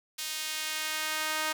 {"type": "tone with high-pass filter sweep", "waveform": "sawtooth", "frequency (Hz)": 311.1, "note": "D#4", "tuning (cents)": 0, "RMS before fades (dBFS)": -33, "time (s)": [0.18, 1.53], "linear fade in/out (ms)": 10, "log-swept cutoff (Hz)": [3600, 1100], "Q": 0.84, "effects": []}